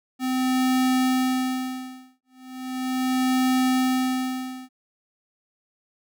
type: tone with tremolo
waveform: square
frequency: 257.3 Hz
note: C4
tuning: 29 cents flat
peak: -19 dBFS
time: 0.19-4.69 s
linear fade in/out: 50 ms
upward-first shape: sine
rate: 0.37 Hz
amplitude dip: 100%
effects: none